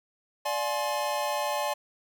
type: chord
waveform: square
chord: D half-diminished seventh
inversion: none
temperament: just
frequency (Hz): 587.3 / 704.8 / 845.8 / 1057.2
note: D5 / F5 / Ab5 / C6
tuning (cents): 0 / +16 / +31 / +18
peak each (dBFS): -32 / -38 / -32 / -35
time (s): 0.45-1.74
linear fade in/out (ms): 10
effects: none